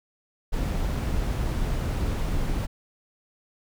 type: noise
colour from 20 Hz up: brown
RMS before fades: -26 dBFS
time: 0.52-2.67 s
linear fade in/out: 20 ms
effects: none